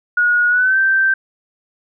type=tone with pitch glide; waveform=sine; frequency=1448 to 1560.9 Hz; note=F#6 to G6; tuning=-38 to -8 cents; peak=-11 dBFS; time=0.17-1.14 s; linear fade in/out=5 ms; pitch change=+130 cents; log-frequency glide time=0.49-0.78 s; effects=none